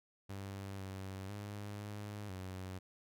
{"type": "tone with pitch steps", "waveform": "sawtooth", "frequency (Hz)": [98.1, 96, 102.6, 103.5, 93.5], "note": ["G2", "G2", "G#2", "G#2", "F#2"], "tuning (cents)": [2, -36, -21, -5, 19], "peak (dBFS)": -39, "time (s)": [0.29, 2.79], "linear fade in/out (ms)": 10, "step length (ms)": 500, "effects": []}